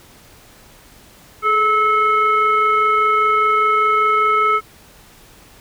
sine tone with frequency modulation, 1300 Hz, E6, 24 cents flat, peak -12 dBFS, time 1.42-4.61 s, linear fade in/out 50 ms, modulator 875 Hz, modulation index 0.67, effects pink hiss -46 dBFS RMS until 5.6 s

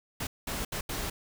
pink noise bursts at uneven times, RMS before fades -34 dBFS, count 4, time 0.2-0.27 / 0.47-0.65 / 0.72-0.81 / 0.89-1.1 s, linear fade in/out 5 ms, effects none

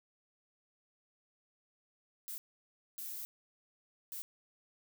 violet noise bursts at uneven times, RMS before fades -43 dBFS, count 3, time 2.28-2.38 / 2.98-3.25 / 4.12-4.22 s, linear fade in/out 0 ms, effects none

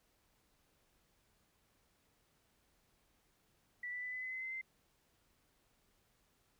sine tone with pitch steps, 1963 / 1978.9 / 1995 / 2011 / 2028 / 2044 / 2061 / 2077 Hz, B6 / B6 / B6 / B6 / B6 / C7 / C7 / C7, -11 / +3 / +17 / +31 / +45 / -41 / -27 / -13 cents, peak -40 dBFS, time 3.83-4.614 s, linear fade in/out 5 ms, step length 98 ms, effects pink hiss -75 dBFS RMS until 6.59 s

